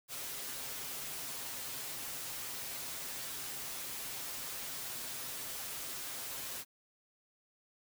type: noise with comb filter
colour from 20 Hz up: white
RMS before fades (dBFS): -42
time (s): 0.08-6.65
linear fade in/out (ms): 50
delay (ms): 7.5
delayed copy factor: +0.6
effects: none